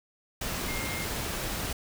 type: tone in noise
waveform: sine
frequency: 2124 Hz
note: C7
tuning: 25 cents sharp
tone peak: -37 dBFS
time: 0.68-1.05 s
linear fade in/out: 5 ms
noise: pink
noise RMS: -33 dBFS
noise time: 0.41-1.73 s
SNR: -7 dB
effects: none